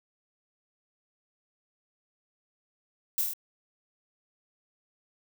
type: noise with echo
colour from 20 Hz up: violet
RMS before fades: -27 dBFS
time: 3.18-3.21 s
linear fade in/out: 0 ms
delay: 25 ms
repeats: 5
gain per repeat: -2 dB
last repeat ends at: 3.335 s
effects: none